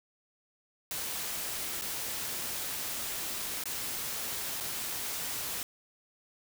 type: noise with dropouts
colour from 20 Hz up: white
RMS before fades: -36 dBFS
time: 0.91-5.63 s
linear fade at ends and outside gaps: 1 ms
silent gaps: 1.813-1.82 / 3.638-3.656 / 4.602-4.607 s
effects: none